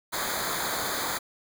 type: noise with comb filter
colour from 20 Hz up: pink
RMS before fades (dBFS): -30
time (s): 0.12-1.19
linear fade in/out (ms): 20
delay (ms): 0.36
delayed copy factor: -0.9
effects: none